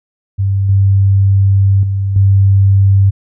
sine tone with level steps, 98 Hz, G2, in tune, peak -10 / -6 / -12 / -5 dBFS, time 0.38-3.11 s, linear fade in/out 20 ms, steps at 0.69 / 1.83 / 2.16 s, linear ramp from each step 2 ms, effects none

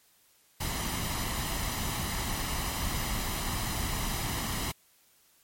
pink noise with comb filter, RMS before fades -32 dBFS, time 0.6-4.72 s, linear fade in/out 10 ms, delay 1 ms, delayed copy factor +0.5, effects white hiss -64 dBFS RMS until 5.43 s + MP3 64 kbps

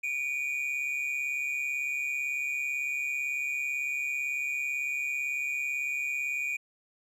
triangle tone pair together, 2313 / 2451 Hz, D7 / D#7, -27 / -27 cents, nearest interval minor second, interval 100 cents, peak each -33 / -29 dBFS, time 0.03-6.57 s, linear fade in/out 10 ms, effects none

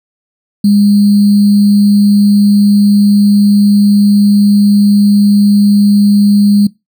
sine tone with sample-and-hold, 203.9 Hz, G#3, 32 cents flat, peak -4 dBFS, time 0.64-6.67 s, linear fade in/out 5 ms, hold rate 4410 Hz, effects noise-tail reverb RT60 0.2 s tail -21 dB re dry

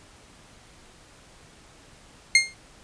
sawtooth tone with exponential decay, 2126 Hz, C7, 27 cents sharp, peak -7 dBFS, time 2.35-2.54 s, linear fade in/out 2 ms, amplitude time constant 40 ms, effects pink hiss -52 dBFS RMS until 2.83 s + resampled to 22050 Hz

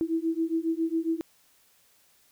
sine beating tone pair, 323.6 / 330.9 Hz, E4 / E4, -32 / +7 cents, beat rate 7.3 Hz, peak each -28 dBFS, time 0.01-1.21 s, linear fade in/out 0 ms, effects white hiss -63 dBFS RMS until 2.31 s

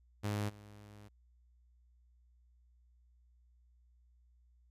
sawtooth tone with level steps, 103.83 Hz, G#2, in tune, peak -30 / -49 dBFS, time 0.23-1.09 s, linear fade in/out 20 ms, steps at 0.48 s, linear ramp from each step 20 ms, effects added 60 Hz sine -64 dBFS peak until 4.7 s + resampled to 32000 Hz

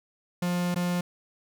45% pulse tone with dropouts, 176.7 Hz, F3, 21 cents sharp, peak -25 dBFS, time 0.42-1.01 s, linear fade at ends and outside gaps 5 ms, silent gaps 0.745-0.759 s, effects none

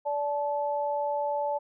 sine tone pair together, 580 / 869 Hz, D5 / A5, -22 / -22 cents, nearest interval perfect fifth, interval 700 cents, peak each -29 / -29 dBFS, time 0.05-1.59 s, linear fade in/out 20 ms, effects none

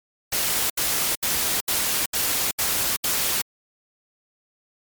white noise bursts, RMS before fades -23 dBFS, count 7, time 0.32-3.418 s, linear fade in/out 5 ms, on 380 ms, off 73 ms, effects MP3 96 kbps

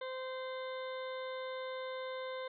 harmonic tone with a mistuned harmonic, 518 Hz, C5, 17 cents flat, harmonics 1 / 2 / 3 / 4 / 6 / 7 / 8, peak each -40 / -46 / -51 / -51 / -60 / -52 / -62 dBFS, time 0.01-2.48 s, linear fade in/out 5 ms, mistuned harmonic 6, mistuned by -23 cents, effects none

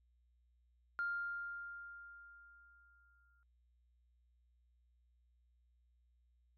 sine tone with exponential decay, 1400 Hz, F6, 4 cents sharp, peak -34 dBFS, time 0.99-3.43 s, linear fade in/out 0 ms, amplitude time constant 530 ms, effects tanh soft clip ceiling -30 dBFS + added 60 Hz sine -70 dBFS peak until 6.57 s

